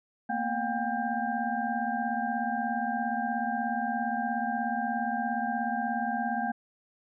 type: tone cluster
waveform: sine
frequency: 227.5 / 244.4 / 721 / 797 / 1587 Hz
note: A#3 / B3 / F#5 / G5 / G6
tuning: -42 / -18 / -45 / +28 / +21 cents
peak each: -34 / -37 / -33 / -32 / -36 dBFS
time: 0.29-6.52 s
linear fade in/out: 10 ms
effects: none